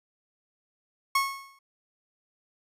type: tone with exponential decay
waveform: 30% pulse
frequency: 1095 Hz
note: C#6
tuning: 22 cents flat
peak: -17 dBFS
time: 1.15-1.59 s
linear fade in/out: 5 ms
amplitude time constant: 95 ms
effects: resampled to 32000 Hz